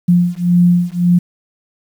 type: beating tone pair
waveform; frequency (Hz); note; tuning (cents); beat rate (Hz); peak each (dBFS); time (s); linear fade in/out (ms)
sine; 175 / 176.8; F3 / F3; +4 / +22; 1.8; -12; 0.08-1.19; 10
effects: 7-bit